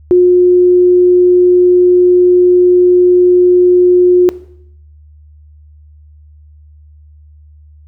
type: tone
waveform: sine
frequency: 358.9 Hz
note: F4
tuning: 47 cents sharp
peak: -3 dBFS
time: 0.11-4.29 s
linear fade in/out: 0 ms
effects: noise-tail reverb RT60 0.7 s tail -18 dB re dry + added 75 Hz sine -37 dBFS peak until 7.87 s